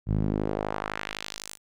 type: tone with band-pass filter sweep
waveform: sawtooth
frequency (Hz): 51.91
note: G#1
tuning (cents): 0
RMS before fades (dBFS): -30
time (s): 0.06-1.58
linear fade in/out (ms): 50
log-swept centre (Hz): 120 to 10000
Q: 1.2
effects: none